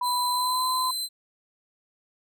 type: tone with pitch glide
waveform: sine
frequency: 987.8 to 1020.3 Hz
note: B5 to C6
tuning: 0 to -44 cents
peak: -24 dBFS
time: 0.01-0.91 s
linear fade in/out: 5 ms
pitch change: +56 cents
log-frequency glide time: 0.31-0.66 s
type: tone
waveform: sawtooth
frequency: 4067 Hz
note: C8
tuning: 50 cents flat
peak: -25 dBFS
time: 0.02-1.09 s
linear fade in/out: 50 ms
effects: none